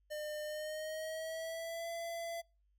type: tone with pitch glide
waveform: square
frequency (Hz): 604 to 674.1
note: D5 to E5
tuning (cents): +48 to +39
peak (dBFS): -40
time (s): 0.1-2.42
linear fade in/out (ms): 20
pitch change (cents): +191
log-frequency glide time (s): 0.44-1.9
effects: noise-tail reverb RT60 0.3 s tail -26 dB re dry + added 50 Hz sine -70 dBFS peak until 2.78 s